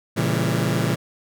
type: chord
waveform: sawtooth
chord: A# diminished seventh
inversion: none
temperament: just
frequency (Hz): 116.54 / 139.85 / 167.82 / 201.4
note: A#2 / C#3 / E3 / G3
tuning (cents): 0 / +16 / +31 / +47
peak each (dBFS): -20 / -21 / -20 / -24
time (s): 0.16-0.96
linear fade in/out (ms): 20
effects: none